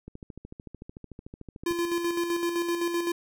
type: click train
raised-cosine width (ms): 3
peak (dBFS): -28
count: 23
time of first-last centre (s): 0.08-1.71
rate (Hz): 13.5
type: tone with tremolo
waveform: square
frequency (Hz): 343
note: F4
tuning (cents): -31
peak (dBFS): -25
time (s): 1.66-3.12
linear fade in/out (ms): 5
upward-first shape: square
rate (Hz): 7.8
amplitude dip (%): 45
effects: none